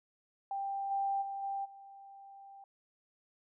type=tone with level steps; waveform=sine; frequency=789 Hz; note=G5; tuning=11 cents sharp; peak=-34 / -30 / -37 / -34 / -50 dBFS; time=0.51-2.64 s; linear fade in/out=2 ms; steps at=0.9 / 1.21 / 1.42 / 1.64 s; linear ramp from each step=20 ms; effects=none